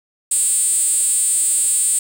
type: tone with high-pass filter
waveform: 5% pulse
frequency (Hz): 294.8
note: D4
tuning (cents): +7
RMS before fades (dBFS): -17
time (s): 0.31-1.99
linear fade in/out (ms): 5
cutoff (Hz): 8400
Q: 6.7
effects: none